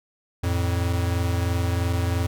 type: tone pair together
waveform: square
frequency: 87 / 110 Hz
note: F2 / A2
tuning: -6 / 0 cents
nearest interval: major third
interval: 406 cents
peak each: -23 / -28 dBFS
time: 0.43-2.27 s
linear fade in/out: 10 ms
effects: none

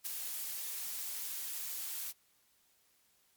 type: noise with ADSR envelope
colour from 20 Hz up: blue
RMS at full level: -35 dBFS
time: 0.04-2.13 s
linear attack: 23 ms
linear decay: 8 ms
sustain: -5 dB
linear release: 35 ms
effects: white hiss -71 dBFS RMS until 3.36 s + MP3 96 kbps

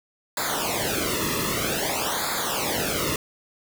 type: noise with flanger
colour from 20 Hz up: pink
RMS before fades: -26 dBFS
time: 0.37-3.16 s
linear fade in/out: 2 ms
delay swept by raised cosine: 0.34 to 1.34 ms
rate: 0.52 Hz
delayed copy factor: -0.95
effects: none

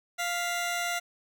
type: tone pair together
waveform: 15% pulse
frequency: 698.9 / 1973 Hz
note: F5 / B6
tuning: +1 / -2 cents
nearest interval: octave + tritone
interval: 1797 cents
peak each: -23 / -30 dBFS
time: 0.18-1 s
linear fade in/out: 20 ms
effects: none

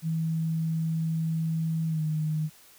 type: tone with pitch glide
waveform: sine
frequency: 161.7 to 155.02 Hz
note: E3 to D#3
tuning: -33 to -6 cents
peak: -25 dBFS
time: 0.02-2.5 s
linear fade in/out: 50 ms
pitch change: -73 cents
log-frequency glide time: 1.88-2.02 s
effects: white hiss -55 dBFS RMS until 2.78 s

